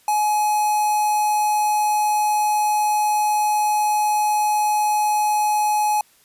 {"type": "tone with notch filter", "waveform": "square", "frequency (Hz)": 844, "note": "G#5", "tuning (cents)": 28, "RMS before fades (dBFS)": -19, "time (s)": [0.08, 6.01], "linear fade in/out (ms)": 2, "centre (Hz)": 3300, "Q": 0.8, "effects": ["white hiss -56 dBFS RMS until 6.24 s", "resampled to 32000 Hz"]}